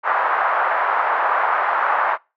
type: band-pass noise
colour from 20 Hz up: pink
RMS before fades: -19 dBFS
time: 0.03-2.18 s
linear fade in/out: 50 ms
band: 760 to 1500 Hz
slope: 24 dB/octave
effects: noise-tail reverb RT60 0.3 s tail -26 dB re dry